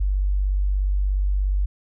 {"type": "tone", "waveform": "sine", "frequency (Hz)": 48.46, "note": "G1", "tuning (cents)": -19, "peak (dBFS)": -18, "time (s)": [0, 1.66], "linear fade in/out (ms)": 10, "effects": []}